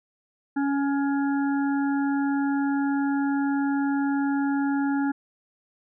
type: harmonic tone with a mistuned harmonic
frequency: 279.2 Hz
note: C#4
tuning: 13 cents sharp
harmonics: 1 / 3 / 5 / 6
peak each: -22 / -32 / -36 / -38 dBFS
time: 0.56-5.12 s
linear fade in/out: 10 ms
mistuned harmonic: 5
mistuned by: +16 cents
effects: none